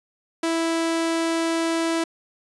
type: tone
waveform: sawtooth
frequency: 329.6 Hz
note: E4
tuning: in tune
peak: -17 dBFS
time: 0.43-2.04 s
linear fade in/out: 5 ms
effects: resampled to 24000 Hz